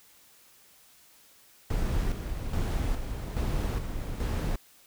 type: noise with tremolo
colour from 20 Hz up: brown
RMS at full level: -28 dBFS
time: 1.7-4.56 s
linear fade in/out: 5 ms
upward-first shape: square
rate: 1.2 Hz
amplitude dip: 50%
effects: white hiss -58 dBFS RMS until 4.86 s